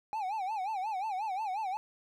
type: tone with vibrato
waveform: triangle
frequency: 810 Hz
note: G#5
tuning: 43 cents flat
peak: -30 dBFS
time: 0.13-1.77 s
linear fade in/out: 0 ms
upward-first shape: sine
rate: 5.6 Hz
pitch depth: 170 cents each way
effects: none